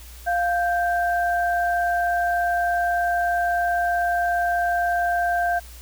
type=tone pair together; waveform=sine; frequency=699 / 1569.2 Hz; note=F5 / G6; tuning=+1 / +1 cents; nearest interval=octave + major second; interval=1400 cents; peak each=-20 / -25 dBFS; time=0.26-5.6 s; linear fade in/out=20 ms; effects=added 59 Hz sine -40 dBFS peak until 5.81 s + white hiss -46 dBFS RMS until 5.81 s